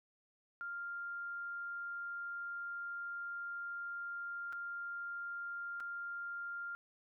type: tone with dropouts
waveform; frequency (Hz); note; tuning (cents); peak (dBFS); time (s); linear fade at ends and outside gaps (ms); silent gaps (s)
sine; 1396.9; F6; 0; -40; 0.61-6.75; 0; 4.525-4.53 / 5.801-5.805
effects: none